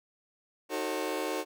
30% pulse chord, D# diminished seventh, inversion none, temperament just, 311.1 / 373.4 / 448 / 537.6 Hz, D#4 / F#4 / A4 / C5, 0 / +16 / +31 / +47 cents, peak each -34 dBFS, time 0.69-1.45 s, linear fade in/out 50 ms, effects none

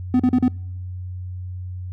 triangle tone bursts, 251.6 Hz, B3, 32 cents sharp, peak -11 dBFS, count 4, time 0.14-0.481 s, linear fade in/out 2 ms, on 56 ms, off 39 ms, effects noise-tail reverb RT60 0.9 s tail -26 dB re dry + added 91 Hz sine -28 dBFS peak until 1.92 s

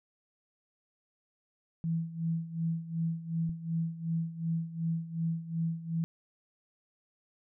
sine tone with tremolo, 164.81 Hz, E3, in tune, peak -27 dBFS, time 1.84-6.04 s, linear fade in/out 0 ms, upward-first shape sine, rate 2.7 Hz, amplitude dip 80%
click, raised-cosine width 5 ms, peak -30 dBFS, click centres 3.494 s
effects none

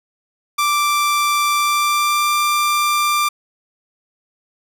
sawtooth tone with pitch glide, 1174.7 to 1185.6 Hz, D6 to D6, 0 to +16 cents, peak -11 dBFS, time 0.58-3.29 s, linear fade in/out 10 ms, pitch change +16 cents, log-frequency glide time 1.55-2.35 s, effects none

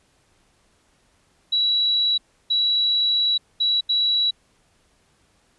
sine tone bursts at uneven times, 3912 Hz, B7, 17 cents flat, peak -17 dBFS, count 4, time 1.52-2.18 / 2.5-3.38 / 3.6-3.81 / 3.89-4.31 s, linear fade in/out 10 ms, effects pink hiss -62 dBFS RMS until 5.58 s + resampled to 24000 Hz

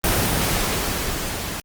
pink noise with level ramp, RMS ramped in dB -18 to -29 dBFS, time 0.04-1.6 s, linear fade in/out 0 ms, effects Opus 24 kbps

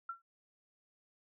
sine tone with exponential decay, 1359 Hz, F6, 48 cents flat, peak -35 dBFS, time 0.09-0.22 s, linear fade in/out 5 ms, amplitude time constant 27 ms, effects none

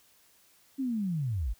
sine linear sweep, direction down, 276.9 to 42.64 Hz, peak -28 dBFS, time 0.78-1.54 s, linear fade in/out 20 ms, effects white hiss -63 dBFS RMS until 1.59 s

